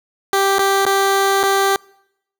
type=tone with dropouts; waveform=15% pulse; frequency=392 Hz; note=G4; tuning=in tune; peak=-7 dBFS; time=0.33-1.76 s; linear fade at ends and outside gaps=1 ms; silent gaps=0.584-0.592 / 0.853-0.864 / 1.431-1.435 s; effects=noise-tail reverb RT60 0.8 s tail -26 dB re dry